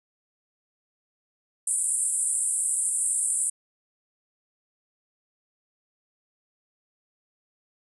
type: band-pass noise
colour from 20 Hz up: white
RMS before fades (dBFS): -26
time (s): 1.67-3.5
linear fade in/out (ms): 5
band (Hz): 8000 to 9900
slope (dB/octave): 96
effects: none